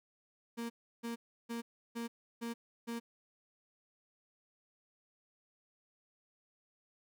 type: tone bursts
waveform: 35% pulse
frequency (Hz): 233.1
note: A#3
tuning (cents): 0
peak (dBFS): -36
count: 6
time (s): 0.57-3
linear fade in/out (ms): 20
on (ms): 130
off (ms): 330
effects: none